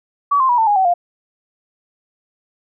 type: tone with pitch steps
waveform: sine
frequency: 1139 / 1050.5 / 968.9 / 893.6 / 824.2 / 760.2 / 701.1 Hz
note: C#6 / C6 / B5 / A5 / G#5 / F#5 / F5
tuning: +47 / +7 / -33 / +27 / -13 / +47 / +7 cents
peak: -11 dBFS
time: 0.31-0.94 s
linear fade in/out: 10 ms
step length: 90 ms
effects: none